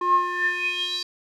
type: tone with band-pass filter sweep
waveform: square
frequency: 356.4 Hz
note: F4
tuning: 35 cents sharp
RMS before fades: -24 dBFS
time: 0.01-1.03 s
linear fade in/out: 5 ms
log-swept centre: 870 to 4500 Hz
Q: 8.9
effects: none